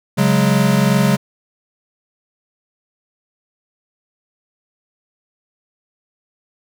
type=chord; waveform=square; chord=C# suspended fourth; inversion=none; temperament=equal; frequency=138.59 / 185 / 207.7 Hz; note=C#3 / F#3 / G#3; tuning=0 / 0 / 0 cents; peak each=-17 dBFS; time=0.17-1.17 s; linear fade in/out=20 ms; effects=none